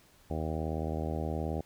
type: harmonic tone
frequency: 78.9 Hz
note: D#2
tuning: 25 cents sharp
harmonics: 1 / 2 / 3 / 4 / 5 / 6 / 7 / 8 / 9 / 10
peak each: -35 / -38 / -40 / -41 / -42 / -43 / -43 / -44 / -45 / -45 dBFS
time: 0.3-1.61 s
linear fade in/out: 5 ms
effects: pink hiss -62 dBFS RMS until 1.65 s